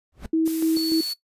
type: noise with exponential growth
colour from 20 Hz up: brown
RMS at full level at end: -29 dBFS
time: 0.12-0.26 s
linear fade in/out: 2 ms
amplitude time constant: 29 ms
type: tone with tremolo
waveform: sine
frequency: 322.1 Hz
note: E4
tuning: 40 cents flat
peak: -17 dBFS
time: 0.33-1.01 s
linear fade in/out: 5 ms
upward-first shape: square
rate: 3.4 Hz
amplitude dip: 45%
type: noise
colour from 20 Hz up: blue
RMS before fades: -34 dBFS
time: 0.45-1.14 s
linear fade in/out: 20 ms
type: tone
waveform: sine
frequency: 4435 Hz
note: C#8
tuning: in tune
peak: -25 dBFS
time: 0.76-1.14 s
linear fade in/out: 10 ms
effects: noise-tail reverb RT60 0.1 s tail -18 dB re dry + resampled to 32000 Hz